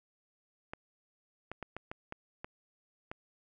clicks, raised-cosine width 0.5 ms, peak -25 dBFS, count 8, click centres 0.735 / 1.516 / 1.627 / 1.766 / 1.915 / 2.124 / 2.445 / 3.115 s, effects none

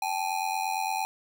square ring-modulated tone, 822 Hz, G#5, 18 cents flat, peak -25 dBFS, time 0.02-1.05 s, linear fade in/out 0 ms, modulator 44.4 Hz, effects none

